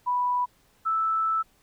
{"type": "tone pair in turn", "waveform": "sine", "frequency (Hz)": [986, 1316.2], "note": ["B5", "E6"], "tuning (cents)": [-3, -3], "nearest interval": "perfect fourth", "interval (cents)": 500, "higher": "second", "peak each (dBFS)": -22, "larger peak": "neither", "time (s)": [[0.06, 0.46], [0.85, 1.43]], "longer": "second", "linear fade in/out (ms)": 20, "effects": ["pink hiss -63 dBFS RMS until 1.62 s"]}